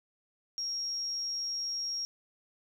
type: tone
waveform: sine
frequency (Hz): 5588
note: F8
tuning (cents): 0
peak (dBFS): -32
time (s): 0.58-2.05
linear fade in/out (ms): 0
effects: 10-bit